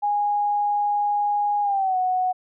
sine tone with pitch glide, 824 to 738.4 Hz, G#5 to F#5, -14 to -4 cents, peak -19 dBFS, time 0.02-2.33 s, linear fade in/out 20 ms, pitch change -190 cents, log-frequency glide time 1.62-1.97 s, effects none

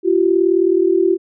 sine tone pair together, 343.3 / 382.2 Hz, F4 / G4, -30 / -44 cents, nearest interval major second, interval 186 cents, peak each -14 dBFS, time 0.03-1.18 s, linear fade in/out 50 ms, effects none

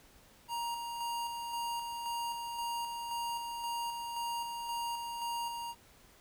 square tone with tremolo, 940 Hz, A#5, 14 cents sharp, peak -35 dBFS, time 0.48-5.75 s, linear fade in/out 50 ms, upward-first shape square, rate 1.9 Hz, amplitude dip 35%, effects pink hiss -61 dBFS RMS until 6.2 s

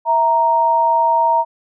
sine tone pair together, 655.8 / 932.3 Hz, E5 / A#5, -9 / 0 cents, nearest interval tritone, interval 609 cents, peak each -19 / -12 dBFS, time 0.05-1.45 s, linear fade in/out 50 ms, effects none

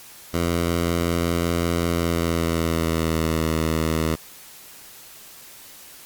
10% pulse tone with pitch glide, 85.3 to 80.05 Hz, F2 to D#2, -40 to +50 cents, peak -12 dBFS, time 0.33-4.16 s, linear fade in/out 20 ms, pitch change -110 cents, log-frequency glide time 1.86-3.44 s, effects white hiss -44 dBFS RMS until 6.05 s + Opus 48 kbps

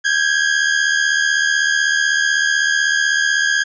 40% pulse tone pair together, 1585.2 / 1661.2 Hz, G6 / G#6, +19 / 0 cents, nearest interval minor second, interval 81 cents, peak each -17 / -15 dBFS, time 0.04-3.64 s, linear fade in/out 20 ms, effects resampled to 16000 Hz

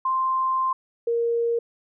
sine tone pair in turn, 1046.5 / 467.4 Hz, C6 / A#4, 0 / +5 cents, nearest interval octave + major second, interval 1395 cents, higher first, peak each -20 dBFS, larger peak neither, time 0.05-0.73 / 1.07-1.59 s, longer first, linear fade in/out 5 ms, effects none

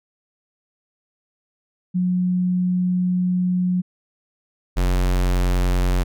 sine / square tone pair in turn, 181 / 45.25 Hz, F#3 / F#1, -38 / -38 cents, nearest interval 2 octaves, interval 2400 cents, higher first, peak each -17 dBFS, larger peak neither, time 1.94-3.82 / 4.76-6.04 s, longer first, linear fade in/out 20 ms, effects none

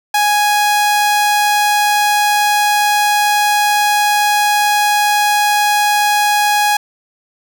sawtooth tone, 830.6 Hz, G#5, in tune, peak -7 dBFS, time 0.14-6.77 s, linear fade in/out 5 ms, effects none

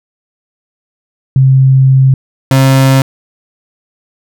sine / 35% pulse tone pair in turn, 132.9 / 133.9 Hz, C3 / C3, +27 / +40 cents, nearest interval unison, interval 13 cents, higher second, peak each -3 dBFS, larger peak neither, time 1.36-2.14 / 2.51-3.02 s, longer first, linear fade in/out 2 ms, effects none

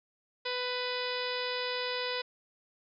harmonic tone, 497.2 Hz, B4, 12 cents sharp, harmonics 1 / 2 / 3 / 4 / 5 / 6 / 7 / 8 / 9 / 10, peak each -36 / -40 / -42 / -41 / -42 / -44 / -42 / -41 / -47 / -42 dBFS, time 0.45-2.22 s, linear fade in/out 10 ms, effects none

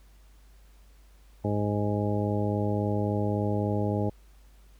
harmonic tone, 103.6 Hz, G#2, 4 cents flat, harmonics 1 / 2 / 3 / 4 / 5 / 6 / 8, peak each -28 / -31 / -33 / -34 / -35 / -36 / -37 dBFS, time 1.44-4.1 s, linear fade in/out 10 ms, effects added 50 Hz sine -52 dBFS peak until 4.79 s + pink hiss -64 dBFS RMS until 4.79 s

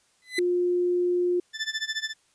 30% pulse tone with exponential growth, 2012 Hz, B6, 32 cents sharp, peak -20 dBFS, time 0.22-0.39 s, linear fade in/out 1 ms, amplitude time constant 36 ms
sine tone, 355.1 Hz, F4, 29 cents sharp, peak -21 dBFS, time 0.38-1.4 s, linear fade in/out 5 ms
20% pulse tone with tremolo, 1760 Hz, A6, in tune, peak -20 dBFS, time 1.53-2.14 s, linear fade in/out 50 ms, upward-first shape sine, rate 14 Hz, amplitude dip 90%
effects white hiss -65 dBFS RMS until 2.34 s + resampled to 22050 Hz

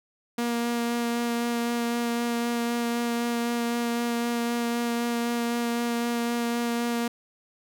sawtooth tone with vibrato, 236.3 Hz, A#3, 24 cents sharp, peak -21 dBFS, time 0.38-7.08 s, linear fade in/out 5 ms, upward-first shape sine, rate 3.9 Hz, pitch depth 11 cents each way, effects none

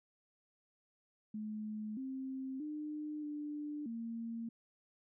sine tone with pitch steps, 214.1 / 264.3 / 301.7 / 296.4 / 229.8 Hz, A3 / C4 / D4 / D4 / A#3, -47 / +18 / +47 / +16 / -25 cents, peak -39 dBFS, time 1.34-4.49 s, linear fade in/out 5 ms, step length 630 ms, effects none

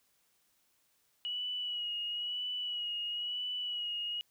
sine tone with vibrato, 2920 Hz, F#7, 24 cents flat, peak -34 dBFS, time 1.25-4.21 s, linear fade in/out 0 ms, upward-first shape sine, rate 1 Hz, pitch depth 33 cents each way, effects white hiss -73 dBFS RMS until 4.3 s

